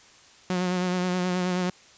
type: tone with vibrato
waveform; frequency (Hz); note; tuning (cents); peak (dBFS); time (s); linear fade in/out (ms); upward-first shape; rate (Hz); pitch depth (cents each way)
sawtooth; 181.2; F#3; -36; -20; 0.5-1.7; 2; sine; 9.4; 29
effects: white hiss -53 dBFS RMS until 1.97 s + resampled to 16000 Hz